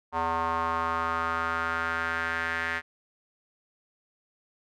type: tone with band-pass filter sweep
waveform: square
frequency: 82.8 Hz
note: E2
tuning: 8 cents sharp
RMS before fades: -29 dBFS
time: 0.12-2.82 s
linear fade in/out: 50 ms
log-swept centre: 960 to 1800 Hz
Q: 4.1
effects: none